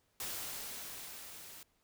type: noise with level ramp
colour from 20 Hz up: white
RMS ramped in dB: -40 to -52 dBFS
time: 0.2-1.63 s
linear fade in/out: 2 ms
effects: pink hiss -75 dBFS RMS until 1.83 s